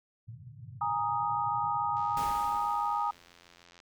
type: band-pass noise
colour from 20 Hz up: white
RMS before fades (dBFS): -48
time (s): 0.27-2.24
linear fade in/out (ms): 10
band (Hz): 100 to 140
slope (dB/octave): 48
type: chord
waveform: sine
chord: Ab suspended second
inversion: none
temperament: equal with one note detuned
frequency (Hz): 825.3 / 932.3 / 1244.5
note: Ab5 / Bb5 / Eb6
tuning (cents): -11 / 0 / 0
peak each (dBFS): -32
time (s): 0.81-3.11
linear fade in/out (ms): 5
type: click train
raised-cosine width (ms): 0.2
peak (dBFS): -37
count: 160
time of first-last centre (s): 1.97-3.802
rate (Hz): 86.8
type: noise with exponential decay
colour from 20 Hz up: pink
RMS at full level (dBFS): -39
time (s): 2.17-3.65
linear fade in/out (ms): 1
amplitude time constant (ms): 320
effects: none